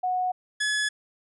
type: tone pair in turn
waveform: sine / sawtooth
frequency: 734 / 1701.9 Hz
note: F#5 / G#6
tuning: -14 / +42 cents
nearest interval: octave + minor third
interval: 1456 cents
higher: second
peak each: -23 / -20 dBFS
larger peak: second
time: 0.03-0.32 / 0.6-0.89 s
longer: neither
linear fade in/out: 10 ms
effects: resampled to 24000 Hz